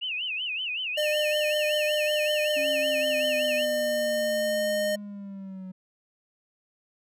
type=tone with vibrato; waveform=sine; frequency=2750 Hz; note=F7; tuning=27 cents flat; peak=-28 dBFS; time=0.01-3.66 s; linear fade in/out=20 ms; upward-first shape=sine; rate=5.3 Hz; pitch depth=190 cents each way
type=tone with pitch glide; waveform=square; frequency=604 to 612.4 Hz; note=D5 to D#5; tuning=+48 to -28 cents; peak=-25 dBFS; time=0.97-4.96 s; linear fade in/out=10 ms; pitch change=+24 cents; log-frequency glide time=3.65-4.69 s
type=linear sweep; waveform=triangle; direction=down; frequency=278 to 185 Hz; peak=-34 dBFS; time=2.56-5.72 s; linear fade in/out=10 ms
effects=none